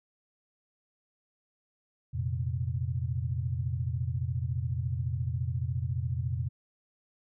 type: chord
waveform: sine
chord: F suspended fourth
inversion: none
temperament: equal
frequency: 87.31 / 116.54 / 130.81 Hz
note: F2 / Bb2 / C3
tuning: 0 / 0 / 0 cents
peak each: -33 dBFS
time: 2.13-6.49 s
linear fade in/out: 20 ms
effects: none